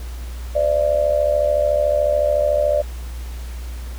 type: tone with amplitude modulation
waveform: sine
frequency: 591 Hz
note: D5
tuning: 11 cents sharp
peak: -11 dBFS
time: 0.55-2.82 s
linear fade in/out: 10 ms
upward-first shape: sine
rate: 73.8 Hz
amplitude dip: 80%
effects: added 60 Hz sine -27 dBFS peak until 3.98 s + pink hiss -42 dBFS RMS until 3.98 s